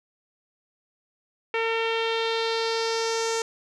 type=tone with low-pass filter sweep; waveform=sawtooth; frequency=453.7 Hz; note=A#4; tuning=47 cents flat; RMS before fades=-26 dBFS; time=1.54-3.42 s; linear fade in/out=2 ms; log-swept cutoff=2500 to 6900 Hz; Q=2.9; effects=none